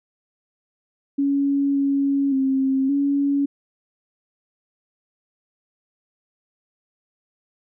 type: tone with pitch steps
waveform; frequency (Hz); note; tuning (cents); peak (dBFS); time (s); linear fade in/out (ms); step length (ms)
sine; 279.7 / 277.9 / 267.1 / 281.4; C#4 / C#4 / C4 / C#4; +16 / +4 / +36 / +26; -17; 1.18-3.46; 10; 570
effects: none